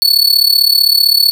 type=tone with amplitude modulation; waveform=45% pulse; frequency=4435 Hz; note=C#8; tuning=in tune; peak=-3 dBFS; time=0.02-1.31 s; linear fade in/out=0 ms; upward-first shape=sine; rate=35.6 Hz; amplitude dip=85%; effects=none